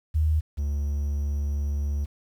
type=tone pair in turn; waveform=sine / triangle; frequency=77.78 / 71.76 Hz; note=D#2 / D2; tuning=0 / -40 cents; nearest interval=minor second; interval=140 cents; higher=first; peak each=-19 / -22 dBFS; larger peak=first; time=0.14-0.41 / 0.57-2.06 s; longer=second; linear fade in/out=20 ms; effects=9-bit